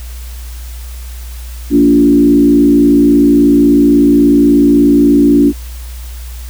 sine tone with frequency modulation, 287.2 Hz, D4, 39 cents flat, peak -4 dBFS, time 1.7-5.53 s, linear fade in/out 50 ms, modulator 56.4 Hz, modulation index 0.91, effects added 60 Hz sine -23 dBFS peak until 6.49 s + white hiss -36 dBFS RMS until 6.49 s

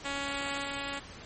5% pulse tone with level steps, 279.5 Hz, C#4, 14 cents sharp, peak -21 / -23 dBFS, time 0.04-1 s, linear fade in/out 20 ms, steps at 0.64 s, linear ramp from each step 2 ms, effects pink hiss -47 dBFS RMS until 1.25 s + MP3 32 kbps

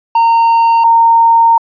triangle / sine tone pair in turn, 920 / 920 Hz, A#5 / A#5, -23 / -23 cents, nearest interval unison, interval 0 cents, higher neither, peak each -4 dBFS, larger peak neither, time 0.15-0.84 / 0.84-1.58 s, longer second, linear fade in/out 5 ms, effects resampled to 11025 Hz

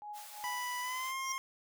sine tone with tremolo, 835 Hz, G#5, 9 cents sharp, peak -40 dBFS, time 0.02-0.63 s, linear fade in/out 0 ms, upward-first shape triangle, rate 2.8 Hz, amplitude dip 100%
white high-pass noise, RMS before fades -50 dBFS, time 0.13-1.14 s, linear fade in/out 50 ms, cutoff 530 Hz, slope 96 dB/octave
25% pulse tone with pitch glide, 987.8 to 1064.8 Hz, B5 to C6, 0 to +30 cents, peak -32 dBFS, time 0.44-1.38 s, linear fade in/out 0 ms, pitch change +130 cents, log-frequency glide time 0.81-1.16 s
triangle tone with exponential growth, 5700 Hz, F8, 34 cents sharp, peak -32 dBFS, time 1.14-1.32 s, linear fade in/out 1 ms, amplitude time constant 38 ms
effects none

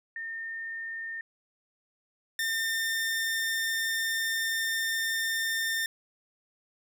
sine / sawtooth tone pair in turn, 1819 / 1806.4 Hz, A#6 / A6, -43 / +45 cents, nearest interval unison, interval 12 cents, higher first, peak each -34 / -24 dBFS, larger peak second, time 0.16-1.21 / 2.39-5.86 s, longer second, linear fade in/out 2 ms, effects none

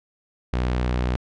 sawtooth tone, 61.74 Hz, B1, in tune, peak -17 dBFS, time 0.53-1.16 s, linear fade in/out 0 ms, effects low-pass 4000 Hz 12 dB/octave

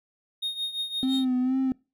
triangle tone with tremolo, 3710 Hz, A#7, 9 cents flat, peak -23 dBFS, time 0.42-1.25 s, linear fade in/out 10 ms, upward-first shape triangle, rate 5.8 Hz, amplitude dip 80%
triangle tone with vibrato, 257.9 Hz, C4, 25 cents flat, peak -19 dBFS, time 1.03-1.72 s, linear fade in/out 0 ms, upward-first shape sine, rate 2.2 Hz, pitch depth 47 cents each way
effects noise-tail reverb RT60 0.3 s tail -26 dB re dry + tanh soft clip ceiling -17 dBFS

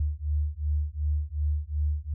sine beating tone pair, 73.42 / 76.12 Hz, D2 / D#2, 0 / -37 cents, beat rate 2.7 Hz, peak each -28 dBFS, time 0-2.14 s, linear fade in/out 5 ms, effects none

